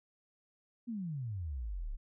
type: exponential sweep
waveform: sine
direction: down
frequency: 246.9 to 30.97 Hz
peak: -36 dBFS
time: 0.87-1.97 s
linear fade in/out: 20 ms
effects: none